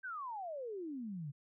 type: exponential sweep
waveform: sine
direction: down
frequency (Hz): 1600 to 134.8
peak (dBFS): -40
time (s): 0.03-1.32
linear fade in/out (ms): 20
effects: none